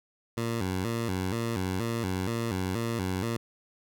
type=tone with vibrato; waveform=15% pulse; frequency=103.83 Hz; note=G#2; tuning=in tune; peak=-22 dBFS; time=0.37-3.37 s; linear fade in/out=5 ms; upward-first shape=square; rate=2.1 Hz; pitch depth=190 cents each way; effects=none